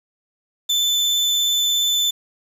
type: tone with vibrato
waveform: 35% pulse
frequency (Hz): 3520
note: A7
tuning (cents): 0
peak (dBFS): -15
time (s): 0.69-2.11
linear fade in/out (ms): 10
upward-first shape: sine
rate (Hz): 17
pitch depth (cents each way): 12
effects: resampled to 32000 Hz + 7-bit